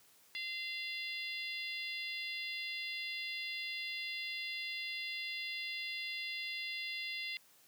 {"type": "harmonic tone", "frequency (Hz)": 690, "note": "F5", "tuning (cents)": -21, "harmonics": [3, 4, 5, 6, 7], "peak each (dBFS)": [-42, -44, -46, -48, -49], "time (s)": [0.35, 7.37], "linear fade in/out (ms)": 0, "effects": ["white hiss -65 dBFS RMS until 7.67 s", "high-pass 80 Hz 12 dB/octave"]}